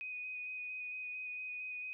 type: tone with vibrato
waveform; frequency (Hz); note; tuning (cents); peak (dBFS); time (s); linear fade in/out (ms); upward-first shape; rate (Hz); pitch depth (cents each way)
sine; 2494; D#7; +3; -40; 0.01-1.93; 0; square; 4.4; 11
effects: none